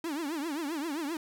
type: tone with vibrato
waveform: 45% pulse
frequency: 307.1 Hz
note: D#4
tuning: 23 cents flat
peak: -32 dBFS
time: 0.04-1.17 s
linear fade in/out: 2 ms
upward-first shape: triangle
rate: 7.6 Hz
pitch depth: 230 cents each way
effects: none